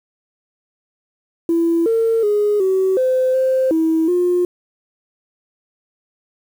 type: tone with pitch steps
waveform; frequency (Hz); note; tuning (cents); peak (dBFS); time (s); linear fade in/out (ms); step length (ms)
sine; 334.6 / 453.8 / 415.4 / 379.2 / 515 / 522 / 322.5 / 356; E4 / A#4 / G#4 / F#4 / C5 / C5 / E4 / F4; +26 / -47 / 0 / +43 / -28 / -4 / -38 / +33; -12; 1.49-4.45; 2; 370
effects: tanh soft clip ceiling -9 dBFS + 7-bit